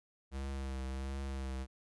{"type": "tone with vibrato", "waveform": "square", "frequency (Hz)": 66.9, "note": "C2", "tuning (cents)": 39, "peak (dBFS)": -38, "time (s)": [0.31, 1.67], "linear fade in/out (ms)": 50, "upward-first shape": "triangle", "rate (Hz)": 1.4, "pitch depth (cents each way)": 39, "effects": ["resampled to 24000 Hz"]}